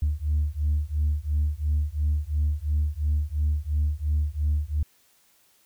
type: beating tone pair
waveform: sine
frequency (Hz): 73.42 / 76.32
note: D2 / D#2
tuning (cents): 0 / -33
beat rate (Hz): 2.9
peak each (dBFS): -24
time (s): 0.02-4.83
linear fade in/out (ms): 5
effects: tanh soft clip ceiling -17 dBFS + white hiss -62 dBFS RMS until 5.65 s